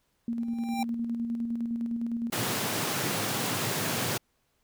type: tone with tremolo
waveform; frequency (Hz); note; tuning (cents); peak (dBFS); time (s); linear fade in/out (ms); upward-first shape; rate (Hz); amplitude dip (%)
sine; 233.1; A#3; 0; -27; 0.28-2.3; 2; square; 9.8; 35
type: tone with exponential growth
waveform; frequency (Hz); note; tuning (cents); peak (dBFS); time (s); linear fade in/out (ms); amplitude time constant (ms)
square; 789; G5; +11; -28; 0.4-0.83; 2; 93
type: high-pass noise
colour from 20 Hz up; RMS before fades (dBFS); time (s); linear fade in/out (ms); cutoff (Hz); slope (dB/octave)
pink; -30; 2.32-4.18; 10; 100; 96
effects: pink hiss -73 dBFS RMS until 4.63 s